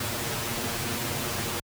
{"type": "noise with comb filter", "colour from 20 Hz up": "pink", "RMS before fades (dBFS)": -30, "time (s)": [0, 1.6], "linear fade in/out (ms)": 5, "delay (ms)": 8.5, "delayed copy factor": 1, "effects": ["high-pass 60 Hz 12 dB/octave"]}